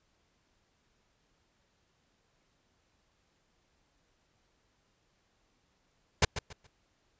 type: noise with echo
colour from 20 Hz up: pink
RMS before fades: -22 dBFS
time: 6.22-6.25 s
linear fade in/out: 5 ms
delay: 140 ms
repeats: 3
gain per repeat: -12 dB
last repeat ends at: 6.67 s
effects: pink hiss -73 dBFS RMS until 7.19 s + resampled to 16000 Hz